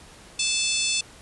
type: harmonic tone with a mistuned harmonic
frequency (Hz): 876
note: A5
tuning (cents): -8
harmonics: 3 / 4 / 5 / 6 / 7 / 8 / 9 / 10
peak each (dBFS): -28 / -29 / -30 / -31 / -31 / -32 / -33 / -33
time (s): 0.39-1.01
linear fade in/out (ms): 5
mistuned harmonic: 8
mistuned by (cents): +40
effects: pink hiss -48 dBFS RMS until 1.21 s + resampled to 24000 Hz